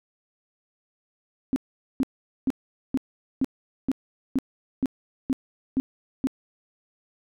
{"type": "tone bursts", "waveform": "sine", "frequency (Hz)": 264.1, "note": "C4", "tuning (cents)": 16, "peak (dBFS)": -19, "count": 11, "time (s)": [1.53, 6.271], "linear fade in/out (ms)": 0, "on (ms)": 31, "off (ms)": 440, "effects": []}